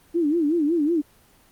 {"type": "tone with vibrato", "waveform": "sine", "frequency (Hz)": 316, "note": "D#4", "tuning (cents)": 27, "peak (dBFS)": -18, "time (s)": [0.14, 1.02], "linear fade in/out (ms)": 20, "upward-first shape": "sine", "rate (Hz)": 5.4, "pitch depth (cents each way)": 170, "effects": ["pink hiss -56 dBFS RMS until 1.51 s", "Opus 24 kbps"]}